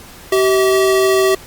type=tone pair together; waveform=square; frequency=384 / 644.6 Hz; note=G4 / E5; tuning=-36 / -39 cents; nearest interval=major sixth; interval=897 cents; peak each=-12 / -19 dBFS; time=0.32-1.35 s; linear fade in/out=5 ms; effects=pink hiss -38 dBFS RMS until 1.46 s + Opus 48 kbps